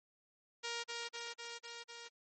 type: tone with echo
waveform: 5% pulse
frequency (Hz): 469.2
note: A#4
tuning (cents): +11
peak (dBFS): -27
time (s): 0.63-0.84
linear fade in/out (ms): 20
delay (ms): 250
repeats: 5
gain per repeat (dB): -2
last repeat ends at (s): 2.09
effects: MP3 32 kbps